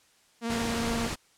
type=tone with vibrato; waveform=sawtooth; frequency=231.7 Hz; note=A#3; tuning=10 cents flat; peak=-25 dBFS; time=0.41-1.1 s; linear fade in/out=50 ms; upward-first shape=sine; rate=17 Hz; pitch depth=23 cents each way
type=noise; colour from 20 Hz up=pink; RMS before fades=-33 dBFS; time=0.49-1.16 s; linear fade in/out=20 ms
effects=white hiss -63 dBFS RMS until 1.37 s + low-pass 9000 Hz 12 dB/octave